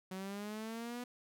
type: linear sweep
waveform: sawtooth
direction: up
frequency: 185.5 to 246.9 Hz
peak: -37 dBFS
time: 0.11-1.04 s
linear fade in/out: 5 ms
effects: none